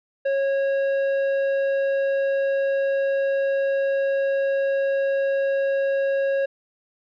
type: tone with tanh clipping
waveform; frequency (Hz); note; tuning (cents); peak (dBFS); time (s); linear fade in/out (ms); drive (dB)
triangle; 548; C#5; -20; -21; 0.25-6.46; 10; 13
effects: none